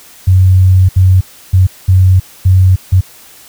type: tone bursts at uneven times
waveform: sine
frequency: 93.1 Hz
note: F#2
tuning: 11 cents sharp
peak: -3 dBFS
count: 6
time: 0.27-0.89 / 0.96-1.21 / 1.53-1.67 / 1.88-2.2 / 2.45-2.76 / 2.92-3.01 s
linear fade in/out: 10 ms
effects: white hiss -38 dBFS RMS until 3.48 s